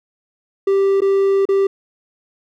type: tone with dropouts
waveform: triangle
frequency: 392 Hz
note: G4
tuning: in tune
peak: -10 dBFS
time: 0.67-1.67 s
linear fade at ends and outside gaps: 5 ms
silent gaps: 1.006-1.018 / 1.454-1.488 s
effects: none